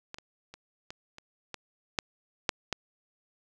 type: clicks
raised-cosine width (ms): 0.2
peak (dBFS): -22 / -26 / -28 / -23 / -28 / -20 / -9 / -7 / -12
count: 9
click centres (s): 0.144 / 0.185 / 0.54 / 0.905 / 1.184 / 1.543 / 1.988 / 2.492 / 2.727
effects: none